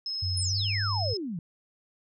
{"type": "tone", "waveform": "sine", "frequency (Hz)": 5170, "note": "E8", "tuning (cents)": -34, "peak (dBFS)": -30, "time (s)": [0.06, 1.17], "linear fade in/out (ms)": 2}
{"type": "tone with pitch glide", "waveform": "sine", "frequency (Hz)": [93.7, 100.43], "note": ["F#2", "G2"], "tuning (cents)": [22, 42], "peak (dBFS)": -28, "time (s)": [0.22, 1.14], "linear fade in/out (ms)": 10, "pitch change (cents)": 120, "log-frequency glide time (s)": [0.46, 0.6]}
{"type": "exponential sweep", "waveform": "sine", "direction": "down", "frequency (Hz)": [10210, 155.56], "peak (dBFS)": -31, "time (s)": [0.37, 1.39], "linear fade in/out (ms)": 2}
{"effects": []}